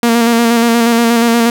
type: tone with vibrato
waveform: sawtooth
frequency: 233.1 Hz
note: A#3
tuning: in tune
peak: -4 dBFS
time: 0.03-1.5 s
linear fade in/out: 2 ms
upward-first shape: square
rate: 8.4 Hz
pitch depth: 25 cents each way
effects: none